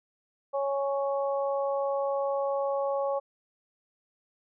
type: harmonic tone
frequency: 277.2 Hz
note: C#4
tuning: in tune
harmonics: 2 / 3 / 4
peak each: -27 / -34 / -36 dBFS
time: 0.53-3.2 s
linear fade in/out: 20 ms
effects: none